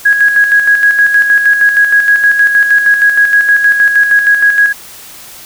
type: tone with tremolo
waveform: sine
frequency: 1656 Hz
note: G#6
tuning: 5 cents flat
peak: -3 dBFS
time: 0.05-4.73 s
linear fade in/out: 10 ms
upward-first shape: square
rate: 6.4 Hz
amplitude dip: 50%
effects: white hiss -32 dBFS RMS until 5.45 s